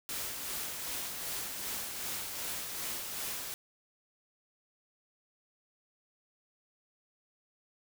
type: noise with tremolo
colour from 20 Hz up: white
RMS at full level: -37 dBFS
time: 0.09-3.54 s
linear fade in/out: 0 ms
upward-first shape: sine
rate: 2.6 Hz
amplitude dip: 35%
effects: none